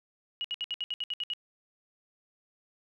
sine tone bursts, 2900 Hz, F#7, 35 cents flat, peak -30 dBFS, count 10, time 0.41-1.335 s, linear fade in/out 0 ms, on 34 ms, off 65 ms, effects none

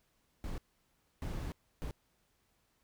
brown noise bursts at uneven times, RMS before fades -39 dBFS, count 3, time 0.44-0.58 / 1.22-1.52 / 1.82-1.91 s, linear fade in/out 0 ms, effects pink hiss -75 dBFS RMS until 2.83 s

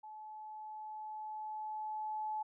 sine tone with level ramp, 860 Hz, A5, 40 cents flat, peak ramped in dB -47 to -35 dBFS, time 0.03-2.43 s, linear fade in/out 10 ms, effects none

